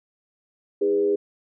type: tone with frequency modulation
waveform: sine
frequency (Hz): 406.6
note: G#4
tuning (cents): -37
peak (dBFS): -18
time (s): 0.81-1.16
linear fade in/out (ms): 10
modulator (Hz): 90.3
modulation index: 0.61
effects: none